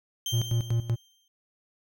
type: tone with exponential decay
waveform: 30% pulse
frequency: 3153 Hz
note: G7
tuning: 9 cents sharp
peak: -25 dBFS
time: 0.26-1.28 s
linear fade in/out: 2 ms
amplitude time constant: 220 ms
type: tone with tremolo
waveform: triangle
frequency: 116.5 Hz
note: A#2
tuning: 1 cent flat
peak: -20 dBFS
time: 0.32-0.96 s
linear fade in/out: 20 ms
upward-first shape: square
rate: 5.2 Hz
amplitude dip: 80%
effects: none